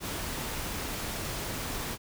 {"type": "noise", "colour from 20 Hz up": "pink", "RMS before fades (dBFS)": -35, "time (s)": [0, 1.98], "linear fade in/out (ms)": 50, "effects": []}